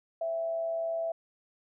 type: tone with frequency modulation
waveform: sine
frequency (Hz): 662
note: E5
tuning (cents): +7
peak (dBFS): -29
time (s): 0.21-1.12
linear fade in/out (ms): 5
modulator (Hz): 123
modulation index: 0.23
effects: none